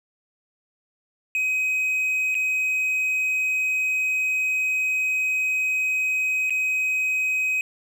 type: tone with dropouts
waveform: triangle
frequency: 2525 Hz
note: D#7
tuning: 25 cents sharp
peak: -19 dBFS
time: 1.35-7.61 s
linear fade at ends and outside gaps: 1 ms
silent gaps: 2.345-2.351 / 6.497-6.505 s
effects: none